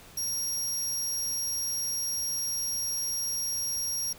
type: tone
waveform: 25% pulse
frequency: 5620 Hz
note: F8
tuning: 10 cents sharp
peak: -24 dBFS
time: 0.17-4.13 s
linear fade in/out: 5 ms
effects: pink hiss -51 dBFS RMS until 4.18 s